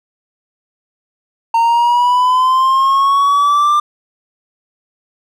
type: linear sweep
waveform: triangle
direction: up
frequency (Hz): 914 to 1193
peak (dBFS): -7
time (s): 1.54-3.8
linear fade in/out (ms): 5
effects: none